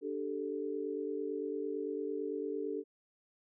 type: chord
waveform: sine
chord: D suspended fourth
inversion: none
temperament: just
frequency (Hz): 293.7 / 391.6 / 440.5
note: D4 / G4 / A4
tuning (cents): 0 / -2 / +2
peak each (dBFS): -40 / -39 / -38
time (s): 0.01-2.84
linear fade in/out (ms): 50
effects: none